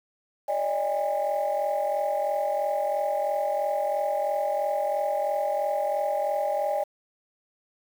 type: tone cluster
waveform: sine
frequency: 575 / 618 / 811 Hz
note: D5 / D#5 / G#5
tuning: -37 / -12 / -41 cents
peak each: -27 dBFS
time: 0.48-6.84 s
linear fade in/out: 10 ms
effects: tanh soft clip ceiling -18 dBFS + 8-bit